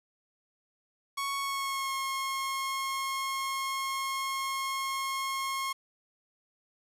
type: tone with pitch glide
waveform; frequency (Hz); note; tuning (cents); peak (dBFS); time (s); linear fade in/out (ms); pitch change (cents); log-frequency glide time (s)
sawtooth; 1108.7 to 1079.6; C#6 to C#6; 0 to -46; -27; 1.17-5.73; 10; -46; 1.38-1.94
effects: resampled to 32000 Hz + 9-bit